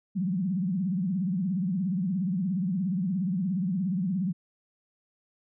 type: tone with vibrato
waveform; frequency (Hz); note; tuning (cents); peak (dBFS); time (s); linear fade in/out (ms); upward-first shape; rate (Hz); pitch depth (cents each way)
sine; 185; F#3; 0; -25; 0.15-4.33; 20; triangle; 17; 220
effects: none